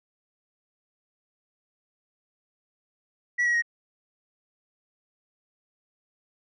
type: tone with pitch steps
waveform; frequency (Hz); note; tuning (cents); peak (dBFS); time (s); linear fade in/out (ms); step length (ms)
sine; 1941 / 1909.9 / 1879.2; B6 / A#6 / A#6; -31 / +42 / +13; -18; 3.38-3.623; 20; 81
effects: tanh soft clip ceiling -20 dBFS